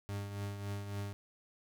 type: tone with tremolo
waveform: 40% pulse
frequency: 100.9 Hz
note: G#2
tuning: 49 cents flat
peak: -35 dBFS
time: 0.09-1.13 s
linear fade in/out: 0 ms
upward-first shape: triangle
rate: 3.6 Hz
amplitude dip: 55%
effects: none